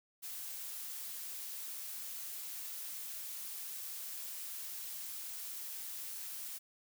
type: noise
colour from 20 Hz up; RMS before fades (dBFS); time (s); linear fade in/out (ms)
blue; -44; 0.22-6.59; 20
effects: none